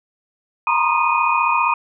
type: tone cluster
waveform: sine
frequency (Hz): 930 / 965 / 1061 / 1229 / 2482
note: A#5 / B5 / C6 / D#6 / D#7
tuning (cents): -4 / -40 / +24 / -22 / -5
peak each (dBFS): -21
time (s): 0.67-1.74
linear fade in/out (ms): 2
effects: none